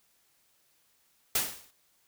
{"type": "noise with exponential decay", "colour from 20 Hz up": "white", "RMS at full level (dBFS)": -24, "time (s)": [1.35, 1.71], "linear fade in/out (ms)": 5, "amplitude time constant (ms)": 78, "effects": ["white hiss -69 dBFS RMS until 2.07 s"]}